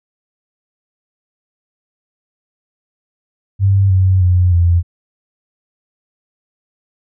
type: tone with pitch steps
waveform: sine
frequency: 98 / 93.9 / 89.97 / 86.21 Hz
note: G2 / F#2 / F#2 / F2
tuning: 0 / +26 / -48 / -22 cents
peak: -8 dBFS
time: 3.59-4.83 s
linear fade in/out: 50 ms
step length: 310 ms
effects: none